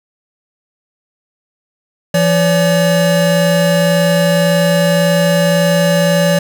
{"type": "tone pair together", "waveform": "square", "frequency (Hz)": [170.06, 572], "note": ["F3", "D5"], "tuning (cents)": [-46, -46], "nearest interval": "octave + major sixth", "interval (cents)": 2100, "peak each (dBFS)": -13, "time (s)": [2.14, 6.39], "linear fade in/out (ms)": 5, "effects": []}